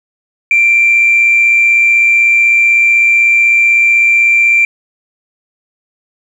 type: tone with amplitude modulation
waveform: sine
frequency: 2359 Hz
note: D7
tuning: 7 cents sharp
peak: -3 dBFS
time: 0.51-4.65 s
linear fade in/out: 2 ms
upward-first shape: sine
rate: 116 Hz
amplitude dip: 35%
effects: tanh soft clip ceiling -1 dBFS + 7-bit